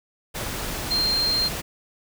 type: tone in noise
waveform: sine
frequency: 4186 Hz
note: C8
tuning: in tune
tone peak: -20 dBFS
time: 0.9-1.49 s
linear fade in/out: 20 ms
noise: pink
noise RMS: -30 dBFS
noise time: 0.34-1.62 s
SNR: +7 dB
effects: none